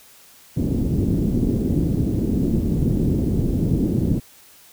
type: low-pass noise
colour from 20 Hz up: white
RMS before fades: -20 dBFS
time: 0.56-4.2 s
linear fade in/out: 20 ms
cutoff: 300 Hz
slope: 24 dB/octave
effects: white hiss -49 dBFS RMS until 4.72 s